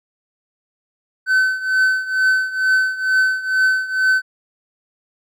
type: tone with tremolo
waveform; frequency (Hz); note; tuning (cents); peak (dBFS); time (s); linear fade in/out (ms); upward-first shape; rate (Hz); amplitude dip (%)
triangle; 1523; F#6; +50; -9; 1.26-4.22; 50; triangle; 2.2; 85
effects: none